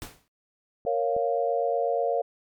pink noise with exponential decay, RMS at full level -36 dBFS, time 0.02-0.28 s, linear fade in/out 0 ms, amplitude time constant 56 ms
clicks, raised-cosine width 2 ms, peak -27 dBFS, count 2, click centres 0.851 / 1.165 s
sine chord, Bb minor, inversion none, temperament equal, 466.2 / 554.4 / 698.5 Hz, Bb4 / Db5 / F5, 0 / 0 / 0 cents, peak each -27 dBFS, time 0.86-2.22 s, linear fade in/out 10 ms
effects MP3 96 kbps

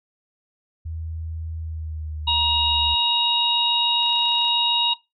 sine tone with pitch glide, 80.8 to 72.82 Hz, E2 to D2, -34 to -14 cents, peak -28 dBFS, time 0.85-2.95 s, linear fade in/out 10 ms, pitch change -180 cents, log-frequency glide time 1.59-2.8 s
harmonic tone, 947 Hz, A#5, 27 cents sharp, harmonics 1 / 3 / 4, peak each -23 / -23 / -21 dBFS, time 2.27-4.94 s, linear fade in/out 10 ms
click train, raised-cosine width 0.2 ms, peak -27 dBFS, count 15, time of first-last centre 4.03-4.482 s, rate 31 Hz
effects noise-tail reverb RT60 0.2 s tail -17 dB re dry

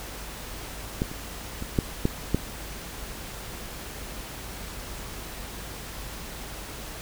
clicks, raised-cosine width 3 ms, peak -11 / -24 / -20 / -8 / -8 / -8 dBFS, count 6, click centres 1.019 / 1.115 / 1.624 / 1.788 / 2.054 / 2.346 s, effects added 50 Hz sine -42 dBFS peak until 7.01 s + pink hiss -39 dBFS RMS until 7.01 s

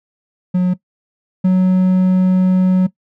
triangle tone pair in turn, 181.3 / 185.11 Hz, F#3 / F#3, -35 / +1 cents, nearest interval unison, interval 36 cents, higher second, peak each -9 / -7 dBFS, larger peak second, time 0.54-0.74 / 1.44-2.87 s, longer second, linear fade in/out 10 ms, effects noise-tail reverb RT60 0.1 s tail -18 dB re dry

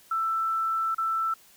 sine tone with dropouts, 1328 Hz, E6, 12 cents sharp, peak -24 dBFS, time 0.11-1.34 s, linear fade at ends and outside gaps 5 ms, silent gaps 0.947-0.981 s, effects white hiss -56 dBFS RMS until 1.56 s

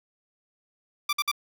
15% pulse tone bursts, 1174.7 Hz, D6, in tune, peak -17 dBFS, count 3, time 1.09-1.315 s, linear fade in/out 5 ms, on 39 ms, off 54 ms, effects none

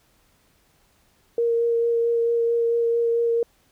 sine tone with vibrato, 466.2 Hz, A#4, in tune, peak -18 dBFS, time 1.38-3.43 s, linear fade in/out 2 ms, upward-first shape sine, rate 4.5 Hz, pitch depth 11 cents each way, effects pink hiss -62 dBFS RMS until 3.71 s

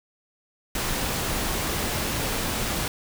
pink noise, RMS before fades -27 dBFS, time 0.75-2.88 s, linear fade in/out 2 ms, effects none

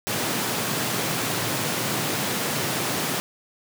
pink high-pass noise, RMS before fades -26 dBFS, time 0.07-3.2 s, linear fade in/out 0 ms, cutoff 110 Hz, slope 48 dB/octave, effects none

